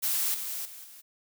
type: noise with level steps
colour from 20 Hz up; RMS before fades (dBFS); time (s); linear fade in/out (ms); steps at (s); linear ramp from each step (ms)
blue; -28 / -35 / -45 / -49; 0.02-1.02; 20; 0.34 / 0.65 / 0.84; 5
effects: none